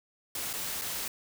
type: noise with dropouts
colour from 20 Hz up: white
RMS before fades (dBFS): -35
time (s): 0.35-1.08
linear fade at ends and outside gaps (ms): 2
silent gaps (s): 0.531-0.536 / 0.814-0.818
effects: none